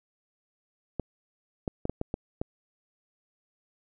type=clicks; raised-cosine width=2 ms; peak=-16 dBFS; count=7; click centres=0.997 / 1.678 / 1.854 / 1.896 / 2.014 / 2.141 / 2.415 s; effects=none